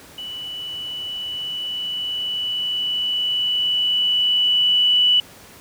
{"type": "tone with level ramp", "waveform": "sine", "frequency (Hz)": 2963, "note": "F#7", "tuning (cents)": 2, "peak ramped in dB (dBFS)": [-29, -12], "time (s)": [0.18, 5.2], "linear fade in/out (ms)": 2, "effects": ["pink hiss -44 dBFS RMS until 5.6 s", "high-pass 80 Hz 12 dB/octave"]}